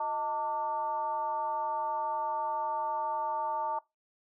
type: tone with frequency modulation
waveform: sine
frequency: 897 Hz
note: A5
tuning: 33 cents sharp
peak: -29 dBFS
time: 0-3.79 s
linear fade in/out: 5 ms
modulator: 271 Hz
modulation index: 0.67
effects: noise-tail reverb RT60 0.2 s tail -21 dB re dry